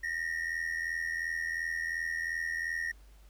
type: ring-modulated tone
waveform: triangle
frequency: 1864.7 Hz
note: A#6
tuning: in tune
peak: -27 dBFS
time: 0.03-2.92 s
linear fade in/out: 10 ms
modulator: 41.4 Hz
effects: added 50 Hz sine -53 dBFS peak until 3.29 s + pink hiss -65 dBFS RMS until 3.29 s